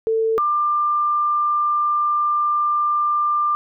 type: tone pair in turn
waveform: sine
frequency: 446.3 / 1191.5 Hz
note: A4 / D6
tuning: +25 / +25 cents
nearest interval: octave + perfect fourth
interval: 1700 cents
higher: second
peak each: -16 dBFS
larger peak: neither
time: 0.07-0.38 / 0.38-3.55 s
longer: second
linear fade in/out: 0 ms
effects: none